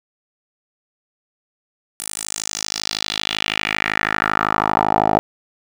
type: tone with band-pass filter sweep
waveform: 10% pulse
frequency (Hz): 52.7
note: G#1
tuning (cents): +26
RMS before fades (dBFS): -21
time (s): 2-5.19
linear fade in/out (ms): 0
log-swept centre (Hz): 10000 to 670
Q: 2.8
effects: none